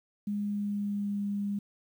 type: tone with pitch glide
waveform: sine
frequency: 205.3 to 202.4 Hz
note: G#3 to G#3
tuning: -20 to -44 cents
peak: -29 dBFS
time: 0.27-1.59 s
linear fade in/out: 5 ms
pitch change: -24 cents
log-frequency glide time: 0.43-1.25 s
effects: 10-bit